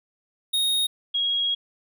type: tone pair in turn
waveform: square / sine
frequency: 3729 / 3295 Hz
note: A#7 / G#7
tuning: 0 / -14 cents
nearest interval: major second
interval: 214 cents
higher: first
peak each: -21 dBFS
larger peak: neither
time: 0.53-0.87 / 1.14-1.55 s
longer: second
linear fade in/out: 10 ms
effects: none